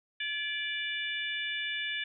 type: harmonic tone with a mistuned harmonic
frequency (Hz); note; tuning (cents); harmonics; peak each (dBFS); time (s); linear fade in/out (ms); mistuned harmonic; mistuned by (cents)
587.3; D5; 0; 3 / 4 / 5 / 6; -36 / -37 / -38 / -39; 0.2-2.04; 5; 3; -45
effects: none